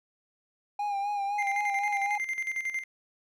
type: tone with vibrato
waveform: triangle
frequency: 810 Hz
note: G#5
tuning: 43 cents flat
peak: -26 dBFS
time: 0.79-2.18 s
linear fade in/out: 5 ms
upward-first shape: sine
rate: 3.9 Hz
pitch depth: 42 cents each way
type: tone with tremolo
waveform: triangle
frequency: 2093 Hz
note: C7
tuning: in tune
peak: -26 dBFS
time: 1.38-2.84 s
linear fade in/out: 10 ms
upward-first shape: square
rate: 11 Hz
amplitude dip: 65%
effects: none